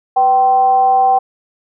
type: tone with frequency modulation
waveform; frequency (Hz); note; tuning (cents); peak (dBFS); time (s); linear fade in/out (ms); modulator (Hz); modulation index
sine; 773; G5; -24; -8; 0.16-1.19; 10; 277; 0.35
effects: none